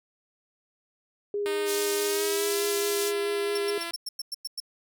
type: tone with vibrato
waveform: sine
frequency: 407.1 Hz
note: G#4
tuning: 35 cents flat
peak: -26 dBFS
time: 1.34-3.78 s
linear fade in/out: 2 ms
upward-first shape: sine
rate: 4.7 Hz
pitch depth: 13 cents each way
type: tone with pitch glide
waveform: 5% pulse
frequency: 308.3 to 338.2 Hz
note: D#4 to E4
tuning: -16 to +44 cents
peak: -21 dBFS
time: 1.46-3.91 s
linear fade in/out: 0 ms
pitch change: +160 cents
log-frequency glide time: 2.04-2.59 s
type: band-pass noise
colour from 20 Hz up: pink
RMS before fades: -33 dBFS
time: 1.65-3.13 s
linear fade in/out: 50 ms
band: 3900 to 15000 Hz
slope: 24 dB/octave
type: tone bursts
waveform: sawtooth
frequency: 5420 Hz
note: E8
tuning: 47 cents sharp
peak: -28 dBFS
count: 9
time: 3.55-4.602 s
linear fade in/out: 5 ms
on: 28 ms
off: 100 ms
effects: none